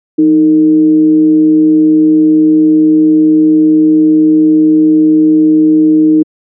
sine tone with frequency modulation, 311.1 Hz, D#4, in tune, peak -3 dBFS, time 0.18-6.23 s, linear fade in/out 10 ms, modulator 140 Hz, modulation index 0.31, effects high-pass 200 Hz 12 dB/octave

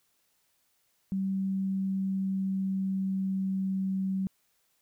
sine tone with pitch glide, 192.5 to 191.06 Hz, G3 to G3, -31 to -44 cents, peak -27 dBFS, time 1.12-4.27 s, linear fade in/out 0 ms, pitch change -13 cents, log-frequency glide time 1.31-3.97 s, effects white hiss -72 dBFS RMS until 4.81 s

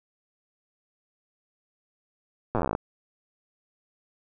slowing click train, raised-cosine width 1 ms, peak -12 dBFS, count 16, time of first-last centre 2.55-2.751 s, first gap 8 ms, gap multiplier 1.07, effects none

